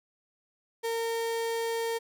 35% pulse tone, 458.5 Hz, A#4, 29 cents flat, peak -27 dBFS, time 0.83-1.99 s, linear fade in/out 20 ms, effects none

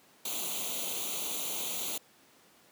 white noise with comb filter, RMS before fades -35 dBFS, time 0.25-1.98 s, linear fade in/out 5 ms, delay 0.29 ms, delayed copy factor +0.85, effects pink hiss -61 dBFS RMS until 2.71 s + high-pass 200 Hz 12 dB/octave

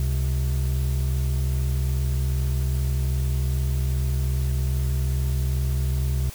triangle tone pair together, 68.2 / 130.69 Hz, C#2 / C3, -28 / -2 cents, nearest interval major seventh, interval 1126 cents, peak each -20 / -24 dBFS, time 0-6.3 s, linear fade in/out 0 ms, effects white hiss -42 dBFS RMS until 6.34 s

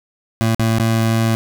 25% pulse tone with dropouts, 112.9 Hz, A2, 45 cents sharp, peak -10 dBFS, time 0.41-1.35 s, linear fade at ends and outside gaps 0 ms, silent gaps 0.547-0.596 / 0.784-0.798 s, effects none

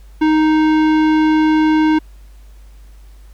sine tone with tanh clipping, 311.1 Hz, D#4, in tune, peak -12 dBFS, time 0.21-1.99 s, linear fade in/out 10 ms, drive 17 dB, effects added 50 Hz sine -37 dBFS peak until 3.33 s + pink hiss -54 dBFS RMS until 3.33 s

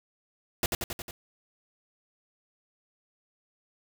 pink noise with echo, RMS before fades -26 dBFS, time 0.63-0.66 s, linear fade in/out 2 ms, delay 90 ms, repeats 5, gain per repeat -3 dB, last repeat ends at 1.11 s, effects none

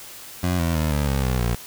20% pulse tone with pitch steps, 89.6 / 83.6 / 78 / 72.78 / 67.9 / 63.36 / 59.11 Hz, F2 / E2 / D#2 / D2 / C#2 / B1 / A#1, +45 / +25 / +5 / -15 / -35 / +45 / +25 cents, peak -15 dBFS, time 0.43-1.55 s, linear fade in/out 5 ms, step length 160 ms, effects white hiss -40 dBFS RMS until 1.66 s

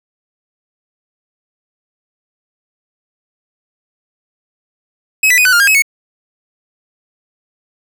45% pulse tone with pitch steps, 2557 / 1978 / 2487 / 1500 / 1408 / 1616 / 2566 / 2210 Hz, D#7 / B6 / D#7 / F#6 / F6 / G#6 / E7 / C#7, +47 / +2 / -1 / +23 / +14 / -48 / -47 / -6 cents, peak -7 dBFS, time 5.23-5.822 s, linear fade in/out 5 ms, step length 74 ms, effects none

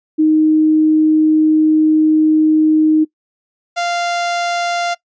sine / sawtooth tone pair in turn, 311.1 / 695.2 Hz, D#4 / F5, 0 / -8 cents, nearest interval octave + major second, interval 1392 cents, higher second, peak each -8 / -12 dBFS, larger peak first, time 0.18-3.05 / 3.76-4.95 s, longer first, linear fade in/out 20 ms, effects noise-tail reverb RT60 0.1 s tail -21 dB re dry + resampled to 16000 Hz

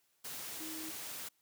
sine tone in noise, 316.8 Hz, D#4, 31 cents sharp, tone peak -45 dBFS, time 0.6-0.91 s, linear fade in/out 10 ms, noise white, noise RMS -44 dBFS, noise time 0.24-1.29 s, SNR -4 dB, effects white hiss -75 dBFS RMS until 1.41 s + high-pass 80 Hz 12 dB/octave

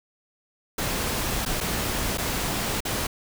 pink noise with dropouts, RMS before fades -27 dBFS, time 0.78-3.07 s, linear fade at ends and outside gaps 5 ms, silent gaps 1.452-1.46 / 1.605-1.609 / 2.175-2.181 / 2.805-2.851 s, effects none

